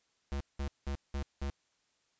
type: tone bursts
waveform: square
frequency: 69.7 Hz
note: C#2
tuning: 10 cents sharp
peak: -34 dBFS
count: 5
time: 0.32-1.5 s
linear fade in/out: 0 ms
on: 84 ms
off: 190 ms
effects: white hiss -75 dBFS RMS until 2.19 s + resampled to 16000 Hz